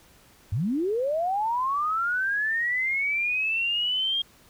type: linear sweep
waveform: sine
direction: up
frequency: 84.8 to 3244 Hz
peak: -23 dBFS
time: 0.52-4.22 s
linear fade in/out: 5 ms
effects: pink hiss -56 dBFS RMS until 4.49 s